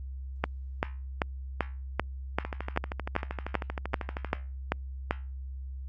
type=two click trains; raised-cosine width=0.5 ms; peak=-18 / -10 dBFS; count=24 / 13; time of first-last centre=2.45-4.247 / 0.44-5.109 s; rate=12.8 / 2.57 Hz; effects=added 66 Hz sine -36 dBFS peak until 5.88 s + Opus 48 kbps